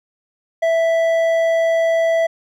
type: tone with hard clipping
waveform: triangle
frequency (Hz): 659.3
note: E5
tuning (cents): 0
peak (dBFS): -15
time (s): 0.62-2.27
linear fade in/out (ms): 10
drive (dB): 10
effects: none

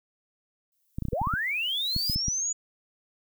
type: noise with exponential growth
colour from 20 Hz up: violet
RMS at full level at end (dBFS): -35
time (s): 0.72-2.15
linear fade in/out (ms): 0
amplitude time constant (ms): 310
type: clicks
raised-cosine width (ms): 5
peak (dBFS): -18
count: 12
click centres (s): 0.985 / 1.023 / 1.053 / 1.085 / 1.132 / 1.216 / 1.272 / 1.338 / 1.964 / 2.098 / 2.16 / 2.283
type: linear sweep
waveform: sine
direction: up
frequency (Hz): 415.3 to 6950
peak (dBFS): -26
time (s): 1.12-2.53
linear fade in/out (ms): 10
effects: none

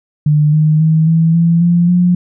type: tone with pitch steps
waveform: sine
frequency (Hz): 150 / 154.31 / 158.74 / 163.29 / 167.98 / 172.8 / 177.76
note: D3 / D#3 / D#3 / E3 / E3 / F3 / F3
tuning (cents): +37 / -14 / +35 / -16 / +33 / -18 / +31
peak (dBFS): -7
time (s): 0.26-2.15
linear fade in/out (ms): 5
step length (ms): 270
effects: none

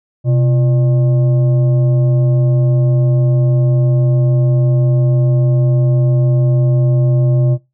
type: tone with frequency modulation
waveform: sine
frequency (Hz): 128.2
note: C3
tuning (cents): -35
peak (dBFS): -9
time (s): 0.24-7.58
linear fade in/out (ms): 50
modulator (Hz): 473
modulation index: 0.35
effects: noise-tail reverb RT60 0.2 s tail -17 dB re dry

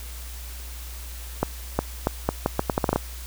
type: accelerating click train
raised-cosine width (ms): 1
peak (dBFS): -6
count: 12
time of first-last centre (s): 1.43-2.96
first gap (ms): 360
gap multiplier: 0.78
effects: added 60 Hz sine -35 dBFS peak until 3.26 s + white hiss -42 dBFS RMS until 3.26 s

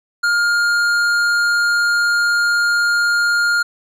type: tone with tanh clipping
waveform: triangle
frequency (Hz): 1412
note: F6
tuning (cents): +19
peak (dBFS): -15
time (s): 0.23-3.63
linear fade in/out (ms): 10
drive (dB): 16
effects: none

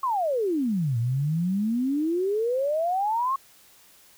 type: exponential two-way sweep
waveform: sine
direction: down then up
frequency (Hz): 1108 to 113.1 to 1108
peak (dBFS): -22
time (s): 0.03-3.36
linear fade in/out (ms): 5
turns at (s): 0.98
effects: white hiss -55 dBFS RMS until 4.17 s

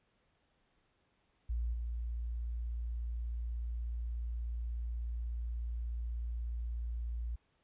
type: tone with level steps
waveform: sine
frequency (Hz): 58.27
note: A#1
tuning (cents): 0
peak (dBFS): -32 / -35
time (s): 1.49-7.36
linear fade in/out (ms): 10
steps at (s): 1.73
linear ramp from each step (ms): 10
effects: pink hiss -75 dBFS RMS until 7.63 s + resampled to 8000 Hz

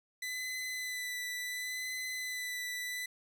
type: tone with vibrato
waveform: sawtooth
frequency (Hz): 2000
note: B6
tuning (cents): +21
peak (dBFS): -33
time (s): 0.22-3.06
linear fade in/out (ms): 5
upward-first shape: sine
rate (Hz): 0.7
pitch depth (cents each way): 20
effects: none

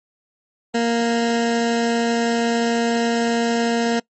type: tone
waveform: 20% pulse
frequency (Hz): 233.1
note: A#3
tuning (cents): 0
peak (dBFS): -12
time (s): 0.74-4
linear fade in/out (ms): 10
effects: noise-tail reverb RT60 0.1 s tail -23 dB re dry + MP3 32 kbps

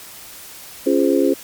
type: chord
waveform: sine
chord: Db major seventh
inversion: none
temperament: just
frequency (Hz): 277.2 / 346.5 / 415.8 / 519.7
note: Db4 / F4 / Ab4 / C5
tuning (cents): 0 / -14 / +2 / -12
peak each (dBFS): -17 / -18 / -19 / -20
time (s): 0.86-1.34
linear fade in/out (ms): 10
effects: white hiss -38 dBFS RMS until 1.43 s + MP3 96 kbps

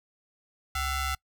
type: ring-modulated tone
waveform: sawtooth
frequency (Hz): 698.5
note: F5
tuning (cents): 0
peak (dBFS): -21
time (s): 0.75-1.15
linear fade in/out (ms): 5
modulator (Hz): 630
effects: noise-tail reverb RT60 0.1 s tail -24 dB re dry

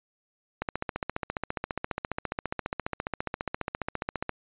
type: click train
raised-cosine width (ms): 0.5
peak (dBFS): -14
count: 55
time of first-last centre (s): 0.62-4.293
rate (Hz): 14.7
effects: resampled to 8000 Hz

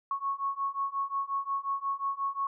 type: beating tone pair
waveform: sine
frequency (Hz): 1100 / 1105.6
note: C#6 / C#6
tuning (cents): -14 / -5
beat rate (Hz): 5.6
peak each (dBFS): -33 / -32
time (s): 0.11-2.47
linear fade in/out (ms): 2
effects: none

